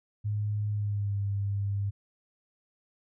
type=tone with pitch glide; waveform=sine; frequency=104.6 to 100.17 Hz; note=G#2 to G2; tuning=+13 to +38 cents; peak=-27 dBFS; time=0.24-1.91 s; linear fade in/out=20 ms; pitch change=-75 cents; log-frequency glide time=0.7-1.19 s; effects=none